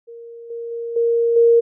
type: tone with level steps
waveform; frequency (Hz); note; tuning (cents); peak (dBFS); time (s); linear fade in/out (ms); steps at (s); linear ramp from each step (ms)
sine; 466.2; A#4; 0; -34 / -26 / -24 / -14 / -9; 0.07-1.61; 20; 0.5 / 0.71 / 0.96 / 1.36; 5
effects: none